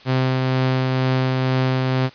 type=tone with tremolo; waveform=sawtooth; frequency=130 Hz; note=C3; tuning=11 cents flat; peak=-12 dBFS; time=0.05-2.1 s; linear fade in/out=50 ms; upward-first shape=triangle; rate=2.1 Hz; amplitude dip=25%; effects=white hiss -45 dBFS RMS until 2.14 s + resampled to 11025 Hz